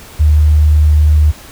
sine tone, 75.8 Hz, D#2, 45 cents flat, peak -5 dBFS, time 0.19-1.32 s, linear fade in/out 20 ms, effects pink hiss -35 dBFS RMS until 1.51 s

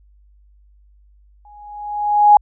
sine tone with exponential growth, 830.6 Hz, G#5, in tune, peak -3 dBFS, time 1.45-2.37 s, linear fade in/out 2 ms, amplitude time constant 200 ms, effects added 50 Hz sine -48 dBFS peak until 2.41 s

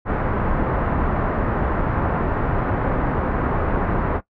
pink low-pass noise, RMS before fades -21 dBFS, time 0.05-4.21 s, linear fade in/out 50 ms, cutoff 1500 Hz, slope 24 dB/octave, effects noise-tail reverb RT60 0.1 s tail -17 dB re dry

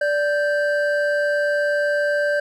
triangle tone pair together, 584.5 / 1568 Hz, D5 / G6, -8 / 0 cents, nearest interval octave + perfect fourth, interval 1708 cents, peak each -17 / -21 dBFS, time 0.01-2.4 s, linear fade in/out 5 ms, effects none

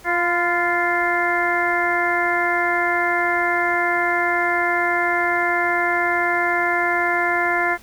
harmonic tone with a mistuned harmonic, 349.2 Hz, F4, in tune, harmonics 1 / 2 / 3 / 4 / 5 / 6, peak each -26 / -23 / -26 / -25 / -23 / -24 dBFS, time 0.04-7.78 s, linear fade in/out 50 ms, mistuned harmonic 3, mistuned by -36 cents, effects pink hiss -47 dBFS RMS until 7.82 s

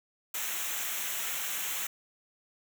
white noise with comb filter, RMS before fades -34 dBFS, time 0.34-1.87 s, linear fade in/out 5 ms, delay 0.21 ms, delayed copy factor -0.7, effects none

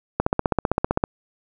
click train, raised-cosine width 1 ms, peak -4 dBFS, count 14, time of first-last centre 0.2-1.039 s, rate 15.5 Hz, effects none

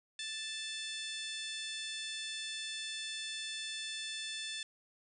harmonic tone with a mistuned harmonic, 880 Hz, A5, in tune, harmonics 2 / 3 / 4 / 5 / 6 / 7 / 8 / 9 / 10, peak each -47 / -47 / -42 / -50 / -49 / -55 / -53 / -51 / -53 dBFS, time 0.19-4.63 s, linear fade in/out 2 ms, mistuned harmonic 9, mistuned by +44 cents, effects none

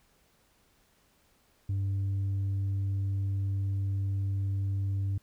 sine tone with tanh clipping, 98 Hz, G2, in tune, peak -28 dBFS, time 1.69-5.18 s, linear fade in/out 5 ms, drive 2 dB, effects pink hiss -67 dBFS RMS until 5.22 s

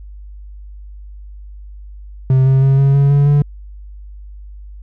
triangle tone with pitch steps, 131.3 / 133.44 / 135.62 / 137.83 / 140.08 / 142.36 / 144.68 Hz, C3 / C3 / C#3 / C#3 / C#3 / C#3 / D3, +6 / +34 / -38 / -10 / +18 / +46 / -26 cents, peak -6 dBFS, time 2.3-3.42 s, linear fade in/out 2 ms, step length 160 ms, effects added 50 Hz sine -31 dBFS peak until 4.82 s

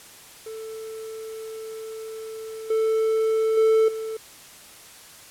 triangle tone with level steps, 442 Hz, A4, 8 cents sharp, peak -31 / -17 / -13 / -26 dBFS, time 0.46-4.17 s, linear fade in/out 5 ms, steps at 2.7 / 3.57 / 3.88 s, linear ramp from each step 5 ms, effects white hiss -46 dBFS RMS until 5.3 s + low-pass 12000 Hz 12 dB/octave

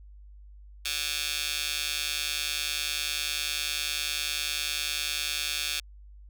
15% pulse tone with high-pass filter, 150 Hz, D3, 37 cents sharp, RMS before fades -31 dBFS, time 0.85-5.8 s, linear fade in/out 5 ms, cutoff 3200 Hz, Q 1.7, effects added 50 Hz sine -46 dBFS peak until 6.29 s

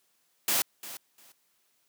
white noise with echo, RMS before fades -26 dBFS, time 0.48-0.62 s, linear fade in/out 2 ms, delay 350 ms, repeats 2, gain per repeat -15 dB, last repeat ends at 1.32 s, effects white hiss -71 dBFS RMS until 1.88 s + high-pass 150 Hz 12 dB/octave

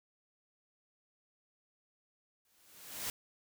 white noise with exponential growth, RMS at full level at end -36 dBFS, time 2.45-3.1 s, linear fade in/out 1 ms, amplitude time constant 140 ms, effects none

